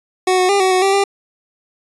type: tone with pitch steps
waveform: 25% pulse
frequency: 370.6 / 366.9 / 400.5 / 375.9 / 369.7 / 390.5 / 397.5 Hz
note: F#4 / F#4 / G4 / F#4 / F#4 / G4 / G4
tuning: +3 / -15 / +37 / +27 / -1 / -7 / +24 cents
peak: -8 dBFS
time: 0.27-1.04 s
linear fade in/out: 5 ms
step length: 110 ms
effects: resampled to 24000 Hz